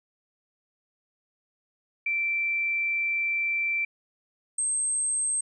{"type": "tone pair in turn", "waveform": "sine", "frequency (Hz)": [2342, 8362], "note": ["D7", "C9"], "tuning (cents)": [-5, -2], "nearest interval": "octave + minor seventh", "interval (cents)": 2203, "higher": "second", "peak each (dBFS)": -24, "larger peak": "neither", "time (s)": [[2.06, 3.85], [4.58, 5.41]], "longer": "first", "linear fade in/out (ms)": 5, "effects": []}